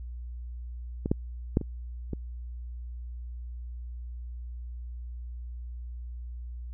clicks, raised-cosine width 3 ms, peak -16 / -10 / -9 / -21 / -19 dBFS, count 5, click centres 1.059 / 1.115 / 1.571 / 1.613 / 2.133 s, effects added 60 Hz sine -36 dBFS peak until 6.73 s

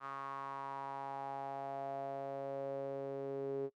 sawtooth tone with band-pass filter sweep, 137.3 Hz, C#3, 16 cents flat, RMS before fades -42 dBFS, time 0-3.7 s, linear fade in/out 50 ms, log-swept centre 1200 to 410 Hz, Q 5.5, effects noise-tail reverb RT60 0.1 s tail -24 dB re dry + Opus 48 kbps

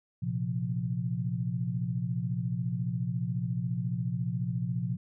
sine chord, Bb suspended second, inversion none, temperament equal, 116.54 / 130.81 / 174.61 Hz, Bb2 / C3 / F3, 0 / 0 / 0 cents, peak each -33 dBFS, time 0.22-4.97 s, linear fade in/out 10 ms, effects none

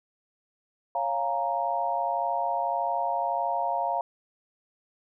sine chord, Bb minor seventh, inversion first, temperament equal, 554.4 / 698.5 / 830.6 / 932.3 Hz, Db5 / F5 / Ab5 / Bb5, 0 / 0 / 0 / 0 cents, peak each -34 / -28 / -34 / -29 dBFS, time 0.95-4.01 s, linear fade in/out 2 ms, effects none

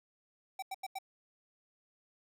square tone bursts, 770 Hz, G5, 31 cents flat, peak -38 dBFS, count 4, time 0.59-0.987 s, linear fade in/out 5 ms, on 34 ms, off 87 ms, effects none

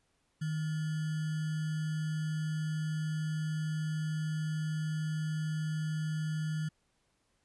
sine tone with sample-and-hold, 155.56 Hz, D#3, in tune, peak -31 dBFS, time 0.41-6.69 s, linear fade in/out 10 ms, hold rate 1575 Hz, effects pink hiss -75 dBFS RMS until 7.44 s + resampled to 24000 Hz

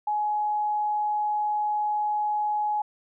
sine tone, 841 Hz, G#5, 22 cents sharp, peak -23 dBFS, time 0.07-2.82 s, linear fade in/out 5 ms, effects none

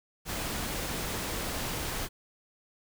pink noise, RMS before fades -34 dBFS, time 0.25-2.09 s, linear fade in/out 50 ms, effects none

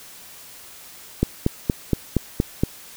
click train, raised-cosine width 3 ms, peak -4 dBFS, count 7, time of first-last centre 1.23-2.635 s, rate 4.27 Hz, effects white hiss -43 dBFS RMS until 2.96 s

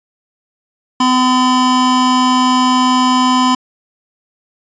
square tone pair together, 253.9 / 1015.6 Hz, B3 / B5, +48 / +48 cents, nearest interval 2 octaves, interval 2400 cents, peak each -13 dBFS, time 1-3.55 s, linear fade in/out 5 ms, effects resampled to 16000 Hz

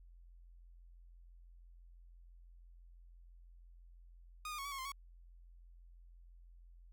sawtooth tone with pitch steps, 1235 / 1213 / 1104 / 1140 / 1093 / 1046 / 1115 Hz, D#6 / D#6 / C#6 / C#6 / C#6 / C6 / C#6, -13 / -44 / -7 / +48 / -25 / -1 / +10 cents, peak -38 dBFS, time 4.45-4.919 s, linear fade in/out 2 ms, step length 67 ms, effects added 43 Hz sine -56 dBFS peak until 6.92 s

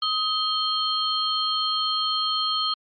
sine tone cluster, 1260 / 3152 / 4276 Hz, D#6 / G7 / C8, +21 / +9 / +37 cents, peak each -26 dBFS, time 0.02-2.74 s, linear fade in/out 5 ms, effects MP3 32 kbps

